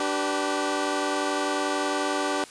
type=chord; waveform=15% pulse; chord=G major; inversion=second; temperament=equal with one note detuned; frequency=293.7 / 384.8 / 493.9 Hz; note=D4 / G4 / B4; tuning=0 / -32 / 0 cents; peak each=-21 / -22 / -27 dBFS; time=0-2.44 s; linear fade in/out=2 ms; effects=white hiss -46 dBFS RMS until 2.5 s + resampled to 22050 Hz